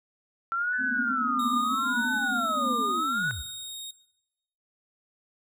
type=tone with vibrato; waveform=sine; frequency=1341 Hz; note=E6; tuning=29 cents sharp; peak=-25 dBFS; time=0.52-3.31 s; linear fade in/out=0 ms; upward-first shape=sine; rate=0.78 Hz; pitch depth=200 cents each way
type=linear sweep; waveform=sine; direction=down; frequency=1760 to 52.9 Hz; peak=-34 dBFS; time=0.72-3.43 s; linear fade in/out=20 ms
type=band-pass noise; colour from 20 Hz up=white; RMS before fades=-34 dBFS; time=0.78-3.03 s; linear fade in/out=50 ms; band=230 to 260 Hz; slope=96 dB/octave
type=tone; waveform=sawtooth; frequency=3729 Hz; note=A#7; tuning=in tune; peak=-33 dBFS; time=1.39-3.91 s; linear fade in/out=5 ms
effects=noise-tail reverb RT60 0.9 s tail -18 dB re dry